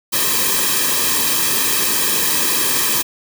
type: noise with comb filter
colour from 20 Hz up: white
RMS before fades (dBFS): -17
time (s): 0.12-3.03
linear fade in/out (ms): 20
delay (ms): 1.4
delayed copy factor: -0.8
effects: none